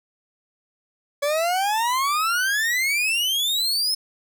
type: exponential sweep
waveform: 40% pulse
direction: up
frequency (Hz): 563 to 5274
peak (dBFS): -19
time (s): 1.22-3.95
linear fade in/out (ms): 10
effects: none